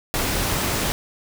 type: noise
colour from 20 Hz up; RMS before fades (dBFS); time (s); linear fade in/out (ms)
pink; -23; 0.14-0.92; 0
effects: none